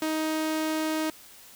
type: tone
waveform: sawtooth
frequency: 313.7 Hz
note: D#4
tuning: 14 cents sharp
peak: -22 dBFS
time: 0.02-1.1 s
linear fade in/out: 2 ms
effects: white hiss -50 dBFS RMS until 1.55 s